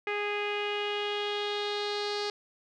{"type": "tone with low-pass filter sweep", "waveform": "sawtooth", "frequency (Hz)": 412.8, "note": "G#4", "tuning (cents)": -10, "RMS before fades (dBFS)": -32, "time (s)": [0.07, 2.3], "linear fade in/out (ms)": 2, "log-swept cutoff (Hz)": [2300, 4600], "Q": 4.1, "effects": []}